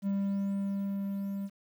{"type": "tone with level ramp", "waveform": "triangle", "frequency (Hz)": 197.9, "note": "G3", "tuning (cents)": 17, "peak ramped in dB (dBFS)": [-25, -31], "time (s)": [0.02, 1.5], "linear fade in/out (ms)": 50, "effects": ["10-bit"]}